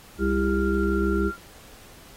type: harmonic tone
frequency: 66.4 Hz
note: C2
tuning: 26 cents sharp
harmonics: 1 / 3 / 5 / 6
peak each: -26 / -26 / -26 / -26 dBFS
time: 0.18-1.32 s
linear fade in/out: 50 ms
type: tone with pitch glide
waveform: sine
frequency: 1395 to 1383.8 Hz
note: F6 to F6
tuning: -2 to -16 cents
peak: -31 dBFS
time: 0.18-1.37 s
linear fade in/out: 50 ms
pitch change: -14 cents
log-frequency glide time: 0.44-1.04 s
type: click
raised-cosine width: 0.2 ms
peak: -34 dBFS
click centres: 0.834 s
effects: pink hiss -49 dBFS RMS until 2.16 s + AAC 48 kbps

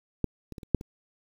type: clicks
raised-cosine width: 3 ms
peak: -12 / -27 / -27 / -30 / -7 / -26 dBFS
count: 6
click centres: 0.243 / 0.523 / 0.582 / 0.632 / 0.747 / 0.811 s
effects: 8-bit

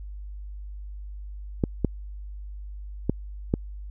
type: clicks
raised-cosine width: 3 ms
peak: -8 dBFS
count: 4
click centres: 1.638 / 1.847 / 3.096 / 3.539 s
effects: added 50 Hz sine -35 dBFS peak until 3.9 s

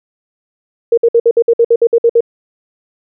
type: tone bursts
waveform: sine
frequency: 466.2 Hz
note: A#4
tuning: in tune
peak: -5 dBFS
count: 12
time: 0.92-2.207 s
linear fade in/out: 5 ms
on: 55 ms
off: 57 ms
effects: none

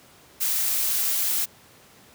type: noise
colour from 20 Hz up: blue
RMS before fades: -24 dBFS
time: 0.4-1.46 s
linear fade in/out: 20 ms
effects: pink hiss -52 dBFS RMS until 2.14 s + high-pass 100 Hz 12 dB/octave

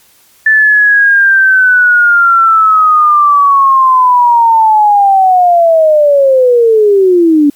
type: linear sweep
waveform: sine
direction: down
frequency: 1760 to 282.8 Hz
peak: -3 dBFS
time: 0.46-7.5 s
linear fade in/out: 5 ms
effects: white hiss -46 dBFS RMS until 7.55 s + MP3 96 kbps

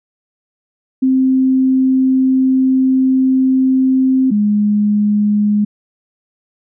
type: tone pair in turn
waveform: sine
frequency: 261.6 / 208 Hz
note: C4 / G#3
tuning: 0 / +3 cents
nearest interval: major third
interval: 397 cents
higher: first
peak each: -9 / -10 dBFS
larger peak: first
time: 1.02-4.31 / 4.31-5.65 s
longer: first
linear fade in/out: 10 ms
effects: none

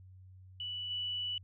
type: tone with level steps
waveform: sine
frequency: 2960 Hz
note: F#7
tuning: in tune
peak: -37 / -34 dBFS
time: 0.6-1.38 s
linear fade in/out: 2 ms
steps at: 0.9 s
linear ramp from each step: 10 ms
effects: added 93 Hz sine -52 dBFS peak until 1.43 s

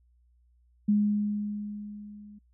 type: tone with level ramp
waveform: sine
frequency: 207.7 Hz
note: G#3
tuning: in tune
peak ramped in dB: -19 to -46 dBFS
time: 0.88-2.39 s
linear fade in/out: 10 ms
effects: noise-tail reverb RT60 0.1 s tail -26 dB re dry + added 60 Hz sine -61 dBFS peak until 2.53 s

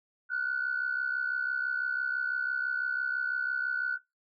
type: tone pair together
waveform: sine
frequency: 1434 / 1500 Hz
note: F6 / F#6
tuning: +45 / +23 cents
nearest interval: minor second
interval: 78 cents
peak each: -31 / -29 dBFS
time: 0.29-3.99 s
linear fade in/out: 50 ms
effects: noise-tail reverb RT60 0.2 s tail -23 dB re dry + tanh soft clip ceiling -22 dBFS

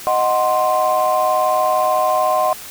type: chord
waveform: sine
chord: C diminished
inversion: first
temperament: equal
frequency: 622.3 / 740 / 1046.5 Hz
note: Eb5 / Gb5 / C6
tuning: 0 / 0 / 0 cents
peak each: -17 dBFS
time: 0.07-2.53 s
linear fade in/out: 0 ms
effects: tanh soft clip ceiling -7 dBFS + white hiss -34 dBFS RMS until 2.7 s

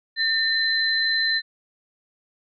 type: tone pair together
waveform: sine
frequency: 1806 / 4061 Hz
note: A6 / B7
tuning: +45 / +48 cents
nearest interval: octave + major second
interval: 1403 cents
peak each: -22 dBFS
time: 0.16-1.42 s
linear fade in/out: 50 ms
effects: none

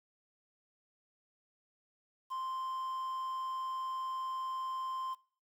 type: tone with quantisation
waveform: triangle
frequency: 1045 Hz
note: C6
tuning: 2 cents flat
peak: -34 dBFS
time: 2.3-5.15 s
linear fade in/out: 20 ms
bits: 10
effects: noise-tail reverb RT60 0.5 s tail -22 dB re dry

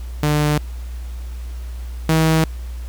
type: tone pair in turn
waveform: sawtooth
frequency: 149.3 / 159.86 Hz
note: D3 / D#3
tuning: +29 / +47 cents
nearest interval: minor second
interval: 118 cents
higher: second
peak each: -11 / -9 dBFS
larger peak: second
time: 0.23-0.58 / 2.09-2.44 s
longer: neither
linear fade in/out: 2 ms
effects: added 60 Hz sine -26 dBFS peak until 2.88 s + pink hiss -46 dBFS RMS until 2.88 s

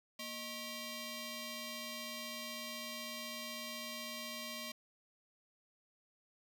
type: ring-modulated tone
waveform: 10% pulse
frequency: 852 Hz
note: G#5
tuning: 44 cents sharp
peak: -31 dBFS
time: 0.19-4.72 s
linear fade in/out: 5 ms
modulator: 1470 Hz
effects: none

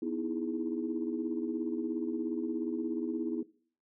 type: chord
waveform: sine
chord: E major seventh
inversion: second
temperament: equal with one note detuned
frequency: 246.9 / 312.7 / 329.6 / 415.3 Hz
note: B3 / D#4 / E4 / G#4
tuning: 0 / +9 / 0 / 0 cents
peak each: -36 / -37 / -35 / -40 dBFS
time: 0.02-3.43 s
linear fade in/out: 5 ms
effects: noise-tail reverb RT60 0.5 s tail -21 dB re dry + tanh soft clip ceiling -21 dBFS

